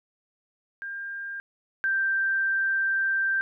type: tone pair in turn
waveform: sine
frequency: 1600 / 1570.7 Hz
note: G6 / G6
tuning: +35 / +3 cents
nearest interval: unison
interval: 32 cents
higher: first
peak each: -32 / -22 dBFS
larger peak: second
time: 0.82-1.4 / 1.84-3.41 s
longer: second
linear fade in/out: 0 ms
effects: none